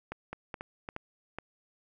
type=two click trains; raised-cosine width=0.5 ms; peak=-22 / -23 dBFS; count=4 / 3; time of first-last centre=0.12-1.386 / 0.33-0.889 s; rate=2.37 / 3.58 Hz; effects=none